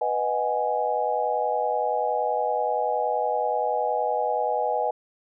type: chord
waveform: sine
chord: G# minor seventh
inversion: first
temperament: equal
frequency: 493.9 / 622.3 / 740 / 830.6 Hz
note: B4 / D#5 / F#5 / G#5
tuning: 0 / 0 / 0 / 0 cents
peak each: -28 / -28 / -29 / -26 dBFS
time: 0.01-4.91 s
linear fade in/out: 5 ms
effects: none